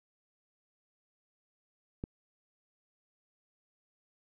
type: click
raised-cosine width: 3 ms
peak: -23 dBFS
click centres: 2.039 s
effects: none